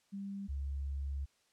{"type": "tone pair in turn", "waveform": "sine", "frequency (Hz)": [198, 69.42], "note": ["G3", "C#2"], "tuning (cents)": [18, 3], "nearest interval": "octave + tritone", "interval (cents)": 1815, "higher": "first", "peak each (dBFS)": [-39, -35], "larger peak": "second", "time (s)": [[0.12, 0.48], [0.48, 1.26]], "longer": "second", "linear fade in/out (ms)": 20, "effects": ["white hiss -73 dBFS RMS until 1.52 s", "low-pass 8000 Hz 12 dB/octave"]}